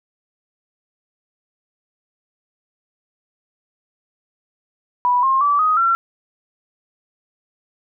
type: tone with pitch steps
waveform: sine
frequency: 983 / 1065.8 / 1155.6 / 1252.9 / 1358.4 Hz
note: B5 / C6 / D6 / D#6 / F6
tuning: -8 / +32 / -28 / +12 / -48 cents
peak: -13 dBFS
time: 5.05-5.95 s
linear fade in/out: 0 ms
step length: 180 ms
effects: none